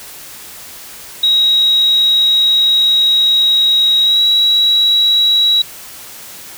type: tone with pitch glide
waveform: sine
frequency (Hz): 3815 to 3884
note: A#7 to B7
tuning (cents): +39 to -30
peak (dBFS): -8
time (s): 1.23-5.62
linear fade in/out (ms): 5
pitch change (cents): +31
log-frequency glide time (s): 4.01-4.21
effects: white hiss -33 dBFS RMS until 6.57 s